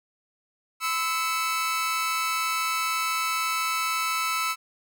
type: tone cluster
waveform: sawtooth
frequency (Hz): 1016 / 1312 / 2230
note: B5 / E6 / C#7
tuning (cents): +49 / -9 / +10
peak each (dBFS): -30 / -22 / -30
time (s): 0.8-4.56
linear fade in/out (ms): 50
effects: none